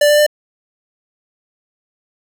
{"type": "tone with pitch steps", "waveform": "square", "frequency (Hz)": [587.3, 592.1, 596.9], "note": ["D5", "D5", "D5"], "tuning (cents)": [0, 14, 28], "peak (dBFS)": -9, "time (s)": [0.01, 0.265], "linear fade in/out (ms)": 5, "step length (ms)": 85, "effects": []}